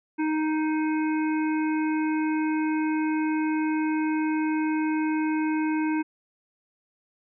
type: harmonic tone with a mistuned harmonic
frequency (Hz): 311.1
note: D#4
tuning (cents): 0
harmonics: 1 / 3 / 5 / 7 / 8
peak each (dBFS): -23 / -33 / -37 / -40 / -41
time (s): 0.18-6.03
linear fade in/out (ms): 20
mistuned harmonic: 8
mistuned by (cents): +24
effects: none